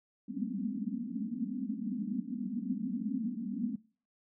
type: band-pass noise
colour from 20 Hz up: pink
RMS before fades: -36 dBFS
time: 0.28-3.76 s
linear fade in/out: 5 ms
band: 190 to 270 Hz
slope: 96 dB/octave
effects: noise-tail reverb RT60 0.4 s tail -20 dB re dry